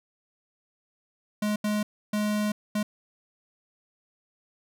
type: tone bursts at uneven times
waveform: square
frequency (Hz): 210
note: G#3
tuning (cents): +19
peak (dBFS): -25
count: 4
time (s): 1.42-1.56 / 1.64-1.83 / 2.13-2.52 / 2.75-2.83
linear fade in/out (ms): 5
effects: none